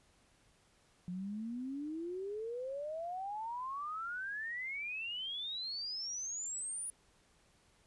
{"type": "exponential sweep", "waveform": "sine", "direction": "up", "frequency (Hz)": [174.61, 9830], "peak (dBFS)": -38, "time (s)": [1.08, 6.9], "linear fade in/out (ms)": 0, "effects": ["pink hiss -69 dBFS RMS until 7.86 s", "resampled to 24000 Hz"]}